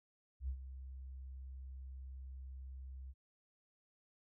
sine tone with ADSR envelope, 65.6 Hz, C2, 5 cents sharp, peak -35 dBFS, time 0.4-3.14 s, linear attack 84 ms, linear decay 78 ms, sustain -11 dB, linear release 40 ms, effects none

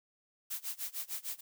blue noise with tremolo, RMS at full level -37 dBFS, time 0.5-1.41 s, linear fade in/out 10 ms, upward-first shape sine, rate 6.6 Hz, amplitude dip 95%, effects none

